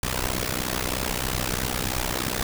pink noise with amplitude modulation, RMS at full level -23 dBFS, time 0.03-2.43 s, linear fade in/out 2 ms, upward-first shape sine, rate 63.1 Hz, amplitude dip 95%, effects none

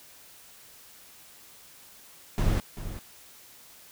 brown noise with echo, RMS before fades -24 dBFS, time 2.38-2.6 s, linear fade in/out 0 ms, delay 390 ms, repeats 1, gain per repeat -12 dB, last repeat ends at 2.99 s, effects white hiss -52 dBFS RMS until 3.91 s

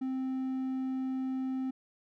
triangle tone, 261.6 Hz, C4, in tune, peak -29 dBFS, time 0.01-1.71 s, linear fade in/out 10 ms, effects none

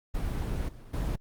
brown noise with level steps, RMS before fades -31 / -46 / -30 dBFS, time 0.14-1.16 s, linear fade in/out 10 ms, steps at 0.68 / 0.93 s, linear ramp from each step 10 ms, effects Opus 24 kbps

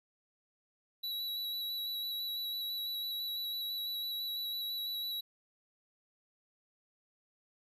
square tone with vibrato, 3916 Hz, B7, 15 cents flat, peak -36 dBFS, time 1.03-5.21 s, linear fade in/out 10 ms, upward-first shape square, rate 6 Hz, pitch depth 15 cents each way, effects none

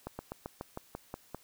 slowing click train, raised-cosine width 1 ms, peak -24 dBFS, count 9, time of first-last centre 0.07-1.346 s, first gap 120 ms, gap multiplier 1.08, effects white hiss -62 dBFS RMS until 1.43 s

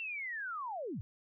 sine linear sweep, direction down, 2732 to 76 Hz, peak -37 dBFS, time 0-1.01 s, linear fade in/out 0 ms, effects none

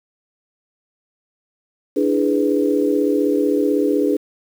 sine chord, E dominant seventh, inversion third, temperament equal, 293.7 / 329.6 / 415.3 / 493.9 Hz, D4 / E4 / G#4 / B4, 0 / 0 / 0 / 0 cents, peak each -18 / -24 / -19 / -22 dBFS, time 1.96-4.17 s, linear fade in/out 10 ms, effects 7-bit

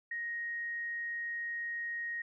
sine tone, 1874 Hz, A#6, 9 cents sharp, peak -35 dBFS, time 0.11-2.22 s, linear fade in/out 5 ms, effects none

